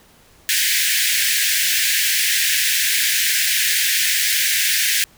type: high-pass noise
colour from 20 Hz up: pink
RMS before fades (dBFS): -18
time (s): 0.49-5.04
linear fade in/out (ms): 0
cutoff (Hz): 1600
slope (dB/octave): 96
effects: pink hiss -51 dBFS RMS until 5.17 s